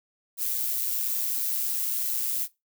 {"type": "noise with amplitude modulation", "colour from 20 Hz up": "violet", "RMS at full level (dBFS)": -26, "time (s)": [0.37, 2.48], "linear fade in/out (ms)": 50, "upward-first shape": "sine", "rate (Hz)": 122, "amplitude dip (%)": 45, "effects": ["noise-tail reverb RT60 0.2 s tail -19 dB re dry"]}